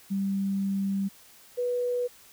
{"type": "tone pair in turn", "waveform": "sine", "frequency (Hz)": [196, 490.3], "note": ["G3", "B4"], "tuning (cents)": [0, -13], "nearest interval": "octave + major third", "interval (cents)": 1587, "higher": "second", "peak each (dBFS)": -25, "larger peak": "neither", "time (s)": [[0.1, 1.09], [1.57, 2.08]], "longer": "first", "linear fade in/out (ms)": 20, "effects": ["white hiss -54 dBFS RMS until 2.32 s"]}